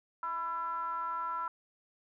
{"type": "ring-modulated tone", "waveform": "triangle", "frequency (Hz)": 174.61, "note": "F3", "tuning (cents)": 0, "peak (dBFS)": -28, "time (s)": [0.23, 1.48], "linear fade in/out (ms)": 2, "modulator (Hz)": 1170, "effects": []}